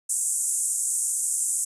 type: band-pass noise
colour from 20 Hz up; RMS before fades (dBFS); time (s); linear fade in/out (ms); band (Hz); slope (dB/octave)
white; -26; 0.09-1.65; 10; 7300 to 9600; 48
effects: resampled to 32000 Hz